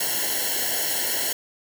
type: noise with comb filter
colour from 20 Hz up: white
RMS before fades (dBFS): -25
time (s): 0-1.33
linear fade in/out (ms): 5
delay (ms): 0.82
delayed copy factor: -1
effects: none